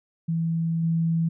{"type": "tone with level steps", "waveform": "sine", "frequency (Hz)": 164.81, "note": "E3", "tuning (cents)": 0, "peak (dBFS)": [-22, -20], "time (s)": [0.28, 1.29], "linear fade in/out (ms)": 10, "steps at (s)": 0.83, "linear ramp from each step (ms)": 5, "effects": []}